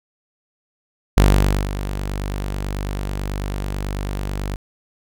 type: tone with ADSR envelope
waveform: sawtooth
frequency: 49.13 Hz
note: G1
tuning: 5 cents sharp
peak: -5 dBFS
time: 1.17-4.56 s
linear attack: 4 ms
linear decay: 510 ms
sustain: -14 dB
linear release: 4 ms
effects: none